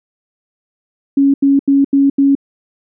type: tone bursts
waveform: sine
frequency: 277.2 Hz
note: C#4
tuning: in tune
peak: -7 dBFS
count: 5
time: 1.17-2.352 s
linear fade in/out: 5 ms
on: 170 ms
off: 83 ms
effects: none